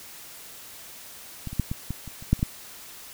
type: clicks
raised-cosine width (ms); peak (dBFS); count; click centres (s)
5; -20 / -23 / -10 / -16 / -17 / -26 / -29 / -6 / -29 / -10; 10; 1.473 / 1.53 / 1.597 / 1.715 / 1.906 / 2.077 / 2.225 / 2.33 / 2.393 / 2.429
effects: white hiss -44 dBFS RMS until 3.13 s